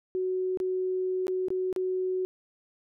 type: tone with dropouts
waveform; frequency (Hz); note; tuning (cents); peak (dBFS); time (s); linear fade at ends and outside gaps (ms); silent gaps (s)
sine; 371.1; F#4; +5; -26; 0.15-2.25; 0; 0.573-0.601 / 1.269-1.281 / 1.484-1.504 / 1.728-1.762
effects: none